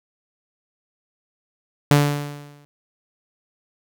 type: tone with exponential decay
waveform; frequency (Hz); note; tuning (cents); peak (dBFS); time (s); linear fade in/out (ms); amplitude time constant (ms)
sawtooth; 145.1; D3; -21; -6; 1.91-2.65; 0; 160
effects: none